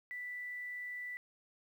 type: tone with quantisation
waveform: sine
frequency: 1975.5 Hz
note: B6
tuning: in tune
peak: -40 dBFS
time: 0.11-1.17 s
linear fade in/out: 0 ms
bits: 11
effects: none